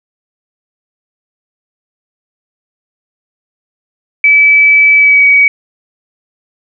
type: tone with pitch glide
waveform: sine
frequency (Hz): 2300 to 2264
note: D7 to C#7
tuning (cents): -37 to +36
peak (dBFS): -3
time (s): 4.24-5.48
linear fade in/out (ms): 2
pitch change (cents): -27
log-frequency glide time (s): 4.96-5.24
effects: none